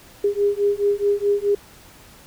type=beating tone pair; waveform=sine; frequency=404.2 / 408.9 Hz; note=G#4 / G#4; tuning=-47 / -27 cents; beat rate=4.7 Hz; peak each=-20 dBFS; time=0.24-1.55 s; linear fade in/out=5 ms; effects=pink hiss -47 dBFS RMS until 2.26 s